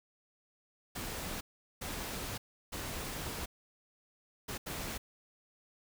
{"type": "noise bursts at uneven times", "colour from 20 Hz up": "pink", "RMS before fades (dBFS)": -40, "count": 5, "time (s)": [[0.95, 1.41], [1.81, 2.38], [2.72, 3.46], [4.48, 4.58], [4.66, 4.98]], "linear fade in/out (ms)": 10, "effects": []}